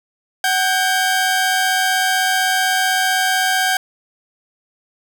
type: tone pair together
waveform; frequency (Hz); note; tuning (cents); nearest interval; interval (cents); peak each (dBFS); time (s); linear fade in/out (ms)
sawtooth; 752.1 / 1600; F#5 / G6; +28 / +35; octave + minor second; 1307; -14; 0.44-3.77; 2
effects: none